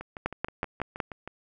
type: two click trains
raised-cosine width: 0.5 ms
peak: -12 / -23 dBFS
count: 5 / 9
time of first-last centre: 0.26-1.002 / 0.01-1.276 s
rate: 5.39 / 6.32 Hz
effects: none